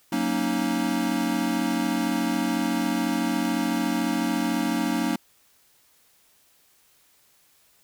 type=chord; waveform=square; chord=D# minor seventh; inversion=first; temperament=equal; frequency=185 / 233.1 / 277.2 / 311.1 Hz; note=F#3 / A#3 / C#4 / D#4; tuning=0 / 0 / 0 / 0 cents; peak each=-32 / -28 / -29 / -29 dBFS; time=0.12-5.16 s; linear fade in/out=5 ms; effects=white hiss -61 dBFS RMS until 7.83 s